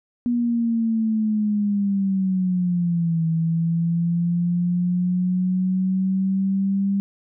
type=linear two-way sweep; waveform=sine; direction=down then up; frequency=242.3 to 162.4 to 198.4 Hz; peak=-18 dBFS; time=0.26-7 s; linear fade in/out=0 ms; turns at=3.26 s; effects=none